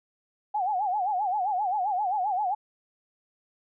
sine tone with vibrato, 784 Hz, G5, in tune, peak -24 dBFS, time 0.54-2.55 s, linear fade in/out 10 ms, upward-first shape sine, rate 7.6 Hz, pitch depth 160 cents each way, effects none

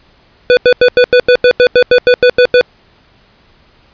square tone bursts, 494.9 Hz, B4, 4 cents sharp, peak -4 dBFS, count 14, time 0.5-2.611 s, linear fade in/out 0 ms, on 70 ms, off 87 ms, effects pink hiss -48 dBFS RMS until 3.93 s + resampled to 11025 Hz

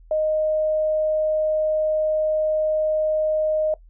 sine tone, 620 Hz, D#5, 6 cents flat, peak -18 dBFS, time 0.11-3.74 s, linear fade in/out 2 ms, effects noise-tail reverb RT60 0.1 s tail -19 dB re dry + added 41 Hz sine -45 dBFS peak until 3.89 s

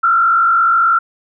sine tone with frequency modulation, 1359 Hz, F6, 48 cents flat, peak -9 dBFS, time 0.03-0.99 s, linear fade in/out 10 ms, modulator 48.2 Hz, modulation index 0.95, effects none

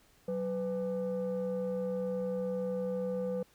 sine tone pair together, 187.29 / 500 Hz, F#3 / B4, +21 / +21 cents, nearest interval octave + perfect fourth, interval 1700 cents, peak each -34 / -31 dBFS, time 0.28-3.43 s, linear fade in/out 5 ms, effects tanh soft clip ceiling -28 dBFS + pink hiss -65 dBFS RMS until 3.54 s

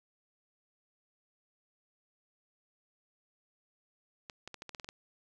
clicks, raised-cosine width 0.2 ms, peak -26 dBFS, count 9, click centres 4.298 / 4.476 / 4.543 / 4.621 / 4.693 / 4.748 / 4.798 / 4.845 / 4.889 s, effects none

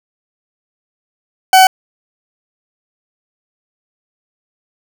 40% pulse tone, 754 Hz, F#5, 32 cents sharp, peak -3 dBFS, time 1.53-1.67 s, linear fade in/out 2 ms, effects none

